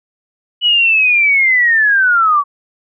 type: linear sweep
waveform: sine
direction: down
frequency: 2960 to 1115 Hz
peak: -8 dBFS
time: 0.61-2.44 s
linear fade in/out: 50 ms
effects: none